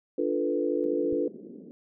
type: chord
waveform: sine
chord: B half-diminished seventh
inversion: first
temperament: equal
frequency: 293.7 / 349.2 / 440 / 493.9 Hz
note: D4 / F4 / A4 / B4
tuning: 0 / 0 / 0 / 0 cents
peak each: -30 dBFS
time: 0.18-1.28 s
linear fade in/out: 5 ms
type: band-pass noise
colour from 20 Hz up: white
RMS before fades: -45 dBFS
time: 0.84-1.71 s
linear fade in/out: 0 ms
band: 180 to 440 Hz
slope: 48 dB/octave
type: click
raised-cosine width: 5 ms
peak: -30 dBFS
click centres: 1.127 s
effects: none